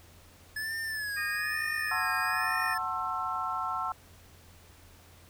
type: tone with vibrato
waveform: square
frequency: 1711 Hz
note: A6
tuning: 49 cents flat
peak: -33 dBFS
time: 0.56-2.78 s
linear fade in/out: 5 ms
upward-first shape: sine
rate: 1.1 Hz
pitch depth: 90 cents each way
type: harmonic tone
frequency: 616 Hz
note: D#5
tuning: 17 cents flat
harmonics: 2 / 3 / 4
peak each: -41 / -34 / -38 dBFS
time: 1.16-2.75 s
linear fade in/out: 20 ms
type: chord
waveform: sine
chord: F# half-diminished seventh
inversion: none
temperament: just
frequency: 740 / 888 / 1065.6 / 1332 Hz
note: F#5 / A5 / C6 / E6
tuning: 0 / +16 / +31 / +18 cents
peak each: -37 / -38 / -35 / -33 dBFS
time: 1.91-3.92 s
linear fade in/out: 2 ms
effects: added 86 Hz sine -56 dBFS peak until 5.29 s + pink hiss -57 dBFS RMS until 5.29 s